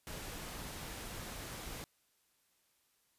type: noise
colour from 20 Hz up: pink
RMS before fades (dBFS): -45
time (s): 0.07-1.84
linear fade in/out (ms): 0
effects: white hiss -75 dBFS RMS until 3.18 s + resampled to 32000 Hz